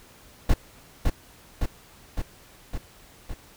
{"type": "noise with echo", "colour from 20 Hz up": "brown", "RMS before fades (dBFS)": -17, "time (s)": [0.49, 0.54], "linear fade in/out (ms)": 5, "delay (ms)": 560, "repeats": 5, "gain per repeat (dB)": -3, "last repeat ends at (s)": 3.34, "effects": ["pink hiss -52 dBFS RMS until 3.56 s"]}